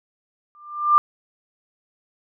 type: tone with exponential growth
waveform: sine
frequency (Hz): 1192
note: D6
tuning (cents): +25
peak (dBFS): -8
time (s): 0.55-0.98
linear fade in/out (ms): 0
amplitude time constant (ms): 92
effects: none